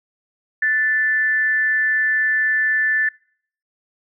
sine tone with amplitude modulation, 1760 Hz, A6, in tune, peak -13 dBFS, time 0.62-3.09 s, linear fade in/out 5 ms, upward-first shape sine, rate 276 Hz, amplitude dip 45%, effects noise-tail reverb RT60 0.6 s tail -26 dB re dry

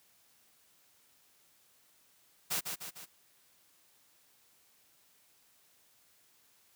white noise with echo, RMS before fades -33 dBFS, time 2.5-2.61 s, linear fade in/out 20 ms, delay 150 ms, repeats 3, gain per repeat -5 dB, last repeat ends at 3.06 s, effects white hiss -67 dBFS RMS until 6.75 s + high-pass 60 Hz 12 dB/octave

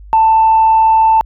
sine tone, 887 Hz, A5, 14 cents sharp, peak -5 dBFS, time 0.13-1.21 s, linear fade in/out 0 ms, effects tanh soft clip ceiling -2 dBFS + added 50 Hz sine -32 dBFS peak until 1.25 s

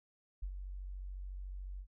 sine tone with ADSR envelope, 46.94 Hz, F#1, 26 cents sharp, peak -35 dBFS, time 0.42-1.87 s, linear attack 12 ms, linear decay 75 ms, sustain -6 dB, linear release 73 ms, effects none

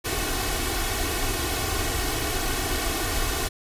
pink noise with comb filter, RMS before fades -26 dBFS, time 0.04-3.49 s, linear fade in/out 20 ms, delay 2.7 ms, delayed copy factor +0.8, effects resampled to 32000 Hz

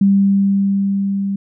sine tone with level ramp, 197.4 Hz, G3, 12 cents sharp, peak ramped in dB -8 to -17 dBFS, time 0.01-1.36 s, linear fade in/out 5 ms, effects none

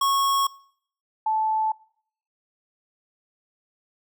square / sine tone pair in turn, 1100 / 873.1 Hz, C#6 / A5, -14 / -14 cents, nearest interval major third, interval 400 cents, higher first, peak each -20 dBFS, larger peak neither, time 0.01-0.47 / 1.26-1.72 s, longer neither, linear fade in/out 5 ms, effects noise-tail reverb RT60 0.6 s tail -23 dB re dry

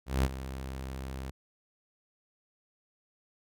sawtooth tone with ADSR envelope, 66 Hz, C2, 16 cents sharp, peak -19 dBFS, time 0.06-1.31 s, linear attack 180 ms, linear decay 42 ms, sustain -14 dB, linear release 13 ms, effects none

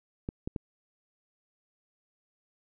clicks, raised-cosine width 3 ms, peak -20 dBFS, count 3, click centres 0.289 / 0.475 / 0.562 s, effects none

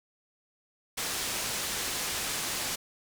white low-pass noise, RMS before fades -33 dBFS, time 0.97-2.76 s, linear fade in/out 10 ms, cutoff 8900 Hz, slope 12 dB/octave, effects none

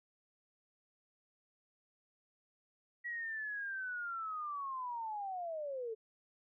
sine linear sweep, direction down, 1931 to 430 Hz, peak -38 dBFS, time 3.04-5.95 s, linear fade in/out 20 ms, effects none

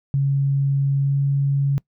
sine tone with pitch glide, 138.59 to 139.47 Hz, C#3 to C#3, 0 to +11 cents, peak -16 dBFS, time 0.14-1.78 s, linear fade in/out 0 ms, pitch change +11 cents, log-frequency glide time 1-1.17 s, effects noise-tail reverb RT60 0.1 s tail -23 dB re dry

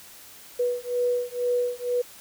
sine beating tone pair, 488.4 / 490.5 Hz, B4 / B4, -19 / -12 cents, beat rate 2.1 Hz, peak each -26 dBFS, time 0.59-2.02 s, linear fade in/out 10 ms, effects white hiss -47 dBFS RMS until 2.2 s

